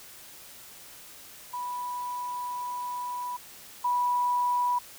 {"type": "tone pair in turn", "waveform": "sine", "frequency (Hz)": [984, 980.2], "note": ["B5", "B5"], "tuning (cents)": [-7, -13], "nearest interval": "unison", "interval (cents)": 6, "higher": "first", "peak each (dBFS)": [-31, -23], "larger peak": "second", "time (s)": [[1.53, 3.37], [3.84, 4.79]], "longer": "first", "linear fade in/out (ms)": 10, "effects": ["white hiss -48 dBFS RMS until 4.98 s"]}